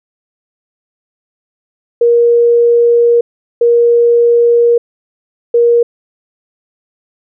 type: tone bursts at uneven times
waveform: sine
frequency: 472.5 Hz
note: A#4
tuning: 23 cents sharp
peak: -5 dBFS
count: 3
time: 2.01-3.21 / 3.61-4.78 / 5.54-5.83 s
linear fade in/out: 5 ms
effects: none